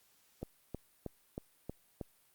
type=click train; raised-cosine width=2 ms; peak=-26 dBFS; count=6; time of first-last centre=0.43-2.012 s; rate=3.16 Hz; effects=white hiss -69 dBFS RMS until 2.34 s + Opus 48 kbps